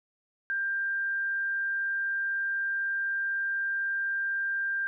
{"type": "tone", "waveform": "sine", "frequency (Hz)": 1589, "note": "G6", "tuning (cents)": 23, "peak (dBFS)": -27, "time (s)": [0.5, 4.87], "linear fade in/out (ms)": 0, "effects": []}